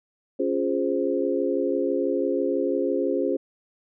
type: chord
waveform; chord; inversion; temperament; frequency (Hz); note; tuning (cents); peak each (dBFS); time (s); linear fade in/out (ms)
sine; Db major seventh; none; equal; 277.2 / 349.2 / 415.3 / 523.3; Db4 / F4 / Ab4 / C5; 0 / 0 / 0 / 0; -27; 0.39-3.37; 10
effects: none